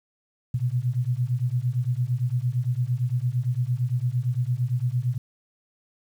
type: beating tone pair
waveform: sine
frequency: 119.4 / 128.2 Hz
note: A#2 / C3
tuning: +42 / -35 cents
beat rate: 8.8 Hz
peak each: -25 dBFS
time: 0.54-5.18 s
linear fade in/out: 5 ms
effects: 9-bit